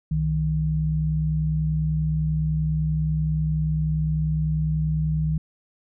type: tone pair together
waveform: sine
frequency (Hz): 65.4 / 155.56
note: C2 / D#3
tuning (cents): 0 / 0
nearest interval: octave + minor third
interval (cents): 1500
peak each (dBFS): -27 / -21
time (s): 0.11-5.38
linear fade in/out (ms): 5
effects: none